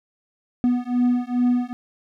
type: beating tone pair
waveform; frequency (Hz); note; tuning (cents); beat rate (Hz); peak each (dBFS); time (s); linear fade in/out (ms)
triangle; 244.7 / 247.1; B3 / B3; -16 / +1; 2.4; -19; 0.64-1.73; 0
effects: none